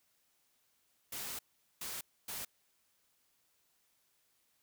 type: noise bursts at uneven times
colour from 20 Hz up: white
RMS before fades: -42 dBFS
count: 3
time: 1.12-1.39 / 1.81-2.01 / 2.28-2.45 s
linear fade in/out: 5 ms
effects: white hiss -75 dBFS RMS until 4.62 s